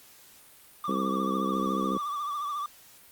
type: tone with vibrato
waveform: triangle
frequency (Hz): 1169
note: D6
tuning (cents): -8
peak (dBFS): -28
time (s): 0.84-2.66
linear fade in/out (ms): 2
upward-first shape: triangle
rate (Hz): 14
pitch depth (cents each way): 73
type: clicks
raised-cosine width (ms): 0.2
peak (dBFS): -33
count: 2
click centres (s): 0.853 / 0.912
type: harmonic tone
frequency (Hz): 65.41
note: C2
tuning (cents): 0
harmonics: 3 / 4 / 5 / 6 / 7 / 8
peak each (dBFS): -31 / -33 / -35 / -37 / -38 / -39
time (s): 0.88-1.98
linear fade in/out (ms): 5
effects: white hiss -54 dBFS RMS until 3.11 s + Opus 48 kbps